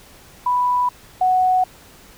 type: tone pair in turn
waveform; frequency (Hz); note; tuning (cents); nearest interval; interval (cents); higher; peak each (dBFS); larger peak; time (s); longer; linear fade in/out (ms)
sine; 988 / 740.2; B5 / F#5; 0 / 0; perfect fourth; 500; first; -15 / -13; second; 0.46-0.89 / 1.21-1.64; neither; 5
effects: pink hiss -46 dBFS RMS until 2.17 s